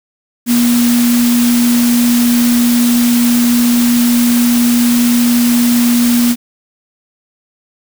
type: tone in noise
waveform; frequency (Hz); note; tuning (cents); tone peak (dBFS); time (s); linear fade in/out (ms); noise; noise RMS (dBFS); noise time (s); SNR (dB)
sine; 239.8; A#3; +49; -8; 0.46-6.36; 50; white; -19; 0.46-6.36; +8
effects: none